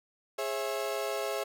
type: chord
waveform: 35% pulse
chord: C# minor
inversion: second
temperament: equal with one note detuned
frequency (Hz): 415.3 / 540.8 / 659.3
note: G#4 / C#5 / E5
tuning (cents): 0 / -43 / 0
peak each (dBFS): -34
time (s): 0.38-1.44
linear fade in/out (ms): 10
effects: none